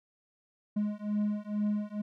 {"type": "beating tone pair", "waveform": "triangle", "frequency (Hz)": [207.7, 209.9], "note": ["G#3", "G#3"], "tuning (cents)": [0, 19], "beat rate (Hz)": 2.2, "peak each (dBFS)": -30, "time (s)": [0.76, 2.02], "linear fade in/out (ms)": 10, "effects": []}